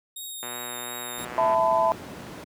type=tone with vibrato; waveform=10% pulse; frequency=3729 Hz; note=A#7; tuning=in tune; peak=-28 dBFS; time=0.16-1.25 s; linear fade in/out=5 ms; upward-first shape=triangle; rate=2.8 Hz; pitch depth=21 cents each way
type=click train; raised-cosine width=0.5 ms; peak=-21 dBFS; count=137; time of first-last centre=0.43-1.545 s; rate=122 Hz
type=noise; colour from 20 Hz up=brown; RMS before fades=-31 dBFS; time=1.18-2.44 s; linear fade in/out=2 ms
type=chord; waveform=sine; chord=E suspended fourth; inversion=none; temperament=equal with one note detuned; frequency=659.3 / 880 / 1005.6 Hz; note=E5 / A5 / B5; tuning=0 / 0 / +31 cents; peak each=-22 / -24 / -23 dBFS; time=1.38-1.92 s; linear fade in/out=0 ms
effects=high-pass 200 Hz 12 dB/octave